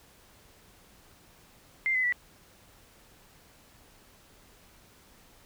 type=tone with pitch steps; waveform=sine; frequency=2093 / 2024 / 1957.4 Hz; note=C7 / B6 / B6; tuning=0 / +42 / -16 cents; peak=-24 dBFS; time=1.86-2.124 s; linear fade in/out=0 ms; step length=88 ms; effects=pink hiss -58 dBFS RMS until 5.45 s